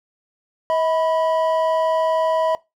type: tone pair together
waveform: triangle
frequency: 640.5 / 987.8 Hz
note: E5 / B5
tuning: -50 / 0 cents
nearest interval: minor sixth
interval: 750 cents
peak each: -16 / -20 dBFS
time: 0.7-2.55 s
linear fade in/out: 0 ms
effects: noise-tail reverb RT60 0.2 s tail -19 dB re dry